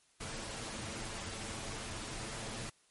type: noise with comb filter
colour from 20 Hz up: pink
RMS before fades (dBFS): -42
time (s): 0.2-2.7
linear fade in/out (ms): 10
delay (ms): 9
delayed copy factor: +0.5
effects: white hiss -69 dBFS RMS until 2.9 s + MP3 48 kbps